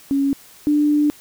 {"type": "tone pair in turn", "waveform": "sine", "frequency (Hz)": [277.2, 296.1], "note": ["C#4", "D4"], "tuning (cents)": [0, 14], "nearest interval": "minor second", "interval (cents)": 114, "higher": "second", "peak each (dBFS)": [-15, -13], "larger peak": "second", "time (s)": [[0.11, 0.33], [0.67, 1.1]], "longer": "second", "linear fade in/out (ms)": 0, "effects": ["white hiss -46 dBFS RMS until 1.2 s"]}